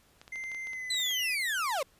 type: clicks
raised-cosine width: 0.2 ms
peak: -31 dBFS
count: 12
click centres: 0.215 / 0.279 / 0.358 / 0.439 / 0.517 / 0.547 / 0.671 / 0.733 / 0.946 / 1.001 / 1.064 / 1.11 s
type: tone with pitch glide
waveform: triangle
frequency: 2082 to 2005 Hz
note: C7 to B6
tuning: -9 to +26 cents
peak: -34 dBFS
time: 0.32-1.35 s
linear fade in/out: 5 ms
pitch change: -65 cents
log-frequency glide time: 0.65-0.89 s
type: linear sweep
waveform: 35% pulse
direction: down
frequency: 4084 to 498.3 Hz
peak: -27 dBFS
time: 0.9-1.83 s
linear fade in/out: 5 ms
effects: pink hiss -64 dBFS RMS until 1.99 s + resampled to 32000 Hz